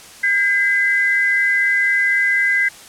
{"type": "tone pair together", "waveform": "sine", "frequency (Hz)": [1608, 2026], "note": ["G6", "B6"], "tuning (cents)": [44, 44], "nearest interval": "major third", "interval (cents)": 400, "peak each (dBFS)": [-18, -15], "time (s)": [0.23, 2.69], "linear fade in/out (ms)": 10, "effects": ["white hiss -40 dBFS RMS until 2.88 s", "low-pass 10000 Hz 12 dB/octave"]}